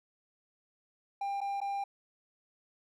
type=tone with dropouts; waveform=triangle; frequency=797 Hz; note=G5; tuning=28 cents sharp; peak=-30 dBFS; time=1.21-1.84 s; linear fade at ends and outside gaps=5 ms; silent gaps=1.406-1.413 / 1.604-1.614 s; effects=none